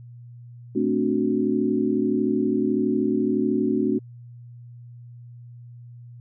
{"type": "chord", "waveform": "sine", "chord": "D dominant seventh", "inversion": "second", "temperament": "equal", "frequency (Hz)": [220, 261.6, 293.7, 370], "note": ["A3", "C4", "D4", "F#4"], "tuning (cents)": [0, 0, 0, 0], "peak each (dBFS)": -25, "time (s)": [0.75, 3.99], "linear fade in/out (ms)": 10, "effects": ["added 120 Hz sine -40 dBFS peak until 6.2 s"]}